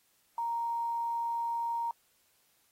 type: tone with quantisation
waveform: sine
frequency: 932.3 Hz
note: A#5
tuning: in tune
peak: -30 dBFS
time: 0.38-1.91 s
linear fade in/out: 2 ms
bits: 10
effects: white hiss -70 dBFS RMS until 2.71 s + AAC 48 kbps